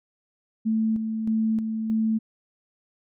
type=tone with tremolo; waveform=sine; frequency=220.9 Hz; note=A3; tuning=7 cents sharp; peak=-20 dBFS; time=0.65-2.19 s; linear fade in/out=20 ms; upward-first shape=square; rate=1.6 Hz; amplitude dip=45%; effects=none